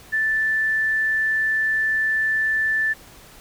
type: tone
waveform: sine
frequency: 1760 Hz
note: A6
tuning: in tune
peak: -18 dBFS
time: 0.12-2.94 s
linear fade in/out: 20 ms
effects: pink hiss -46 dBFS RMS until 3.4 s